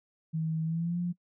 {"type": "tone with pitch glide", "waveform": "sine", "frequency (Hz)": [160, 175.49], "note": ["D#3", "F3"], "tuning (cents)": [49, 9], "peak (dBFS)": -28, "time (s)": [0.33, 1.13], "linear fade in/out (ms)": 20, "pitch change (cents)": 160, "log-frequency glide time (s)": [0.64, 0.99], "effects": ["noise-tail reverb RT60 0.1 s tail -23 dB re dry"]}